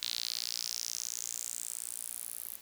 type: tone with high-pass filter sweep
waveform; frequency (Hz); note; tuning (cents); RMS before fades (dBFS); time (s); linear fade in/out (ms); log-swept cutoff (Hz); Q
sawtooth; 58.6; A#1; +10; -39; 0.02-2.57; 5; 3900 to 12000; 4.2
effects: white hiss -54 dBFS RMS until 2.61 s